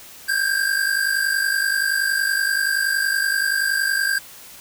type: tone pair together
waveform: square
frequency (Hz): 1568 / 1618.6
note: G6 / G#6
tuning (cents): 0 / -45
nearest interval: minor second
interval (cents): 55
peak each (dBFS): -22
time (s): 0.28-4.19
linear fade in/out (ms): 10
effects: white hiss -42 dBFS RMS until 4.6 s